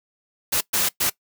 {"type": "noise bursts at uneven times", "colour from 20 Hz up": "white", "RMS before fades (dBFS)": -21, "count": 3, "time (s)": [[0.52, 0.61], [0.73, 0.89], [1, 1.1]], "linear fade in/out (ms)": 10, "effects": ["noise-tail reverb RT60 0.1 s tail -20 dB re dry"]}